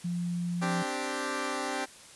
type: tone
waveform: sine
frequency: 174.61 Hz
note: F3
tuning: in tune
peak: -29 dBFS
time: 0.04-0.83 s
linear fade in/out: 10 ms
type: chord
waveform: 10% pulse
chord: C suspended second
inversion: none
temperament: equal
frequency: 261.6 / 293.7 / 392 Hz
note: C4 / D4 / G4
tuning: 0 / 0 / 0 cents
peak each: -27 dBFS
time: 0.61-1.86 s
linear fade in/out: 20 ms
effects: white hiss -51 dBFS RMS until 2.15 s + resampled to 24000 Hz